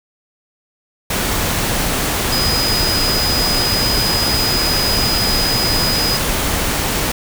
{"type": "tone in noise", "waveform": "sine", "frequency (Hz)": 4978, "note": "D#8", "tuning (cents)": 0, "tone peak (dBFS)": -17, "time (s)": [2.32, 6.17], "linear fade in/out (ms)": 5, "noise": "pink", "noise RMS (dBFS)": -18, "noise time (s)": [1.1, 7.12], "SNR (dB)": -2, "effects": []}